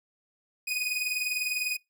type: tone pair together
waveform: sawtooth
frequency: 2477 / 2497 Hz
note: D#7 / D#7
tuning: -8 / +6 cents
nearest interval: unison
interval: 14 cents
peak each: -28 dBFS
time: 0.67-1.77 s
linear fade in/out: 10 ms
effects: noise-tail reverb RT60 0.2 s tail -24 dB re dry